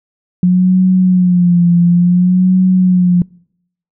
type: tone with vibrato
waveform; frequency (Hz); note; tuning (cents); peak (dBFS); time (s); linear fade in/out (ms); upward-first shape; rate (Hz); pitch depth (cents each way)
sine; 179.1; F3; +44; -6; 0.43-3.22; 2; sine; 0.57; 62
effects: noise-tail reverb RT60 0.7 s tail -26 dB re dry